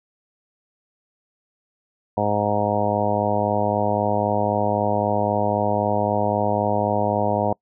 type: harmonic tone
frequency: 103.83 Hz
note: G#2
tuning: in tune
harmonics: 1 / 2 / 3 / 4 / 5 / 6 / 7 / 8 / 9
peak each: -28 / -27 / -31 / -30 / -26 / -25 / -25 / -30 / -27 dBFS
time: 2.17-7.53 s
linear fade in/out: 5 ms
effects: noise-tail reverb RT60 0.1 s tail -26 dB re dry